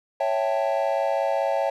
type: chord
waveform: triangle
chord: A dominant seventh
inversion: first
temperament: equal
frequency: 554.4 / 659.3 / 784 / 880 Hz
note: C#5 / E5 / G5 / A5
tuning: 0 / 0 / 0 / 0 cents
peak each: -23 / -24 / -26 / -28 dBFS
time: 0.2-1.7 s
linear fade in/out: 5 ms
effects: none